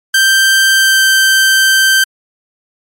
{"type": "tone with pitch glide", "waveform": "sawtooth", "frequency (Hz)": [1568, 1559], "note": ["G6", "G6"], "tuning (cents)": [0, -10], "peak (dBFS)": -3, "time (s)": [0.14, 2.04], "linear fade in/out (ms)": 5, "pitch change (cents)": -10, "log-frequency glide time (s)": [0.72, 1.02], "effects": ["MP3 64 kbps"]}